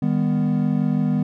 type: chord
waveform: triangle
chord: Eb augmented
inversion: none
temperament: equal with one note detuned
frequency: 155.56 / 200.6 / 246.9 Hz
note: Eb3 / G3 / B3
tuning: 0 / +40 / 0 cents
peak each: -20 dBFS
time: 0.02-1.23 s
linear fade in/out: 5 ms
effects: none